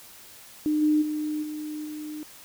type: tone with level steps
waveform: sine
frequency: 303.7 Hz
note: D#4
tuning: 42 cents flat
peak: -21 / -18 / -26 / -31 / -33 dBFS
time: 0.66-2.23 s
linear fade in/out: 0 ms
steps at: 0.81 / 1.01 / 1.42 / 1.84 s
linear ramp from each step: 20 ms
effects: white hiss -48 dBFS RMS until 2.44 s